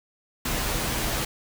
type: noise with comb filter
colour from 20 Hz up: pink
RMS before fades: -27 dBFS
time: 0.45-1.25 s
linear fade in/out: 5 ms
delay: 11 ms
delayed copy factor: -0.5
effects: none